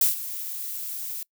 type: noise with ADSR envelope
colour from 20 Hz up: violet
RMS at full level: -18 dBFS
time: 0.01-1.23 s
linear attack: 4 ms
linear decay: 140 ms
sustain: -15 dB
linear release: 3 ms
effects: noise-tail reverb RT60 0.1 s tail -24 dB re dry